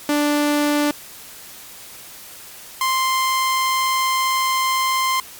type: tone pair in turn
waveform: sawtooth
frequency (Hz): 293.7 / 1046.6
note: D4 / C6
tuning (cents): 0 / 0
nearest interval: octave + minor seventh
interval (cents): 2200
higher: second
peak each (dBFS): -12 / -13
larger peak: first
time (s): 0.09-0.91 / 2.81-5.2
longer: second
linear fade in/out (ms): 2
effects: white hiss -39 dBFS RMS until 5.39 s + MP3 96 kbps